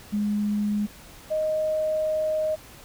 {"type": "tone pair in turn", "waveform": "sine", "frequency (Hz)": [207.7, 622.4], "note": ["G#3", "D#5"], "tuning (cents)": [0, 0], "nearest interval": "octave + perfect fifth", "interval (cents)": 1900, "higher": "second", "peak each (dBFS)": -22, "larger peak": "neither", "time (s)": [[0.12, 0.87], [1.3, 2.56]], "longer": "second", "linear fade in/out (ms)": 20, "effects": ["pink hiss -47 dBFS RMS until 2.84 s"]}